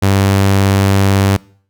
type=tone; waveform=sawtooth; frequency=98 Hz; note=G2; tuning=in tune; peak=-5 dBFS; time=0.02-1.37 s; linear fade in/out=10 ms; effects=noise-tail reverb RT60 0.5 s tail -23 dB re dry